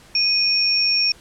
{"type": "tone pair together", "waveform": "sine", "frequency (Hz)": [2476, 5495], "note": ["D#7", "F8"], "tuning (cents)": [-9, -29], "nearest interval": "octave + major second", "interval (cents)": 1380, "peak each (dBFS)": [-23, -16], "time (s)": [0.15, 1.12], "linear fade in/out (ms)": 2, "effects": ["pink hiss -48 dBFS RMS until 1.2 s", "low-pass 10000 Hz 12 dB/octave"]}